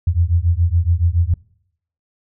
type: beating tone pair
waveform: sine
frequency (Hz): 82.41 / 89.51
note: E2 / F2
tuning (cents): 0 / +43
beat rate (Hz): 7.1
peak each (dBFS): -16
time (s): 0.07-1.34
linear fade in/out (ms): 5
effects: noise-tail reverb RT60 0.7 s tail -23 dB re dry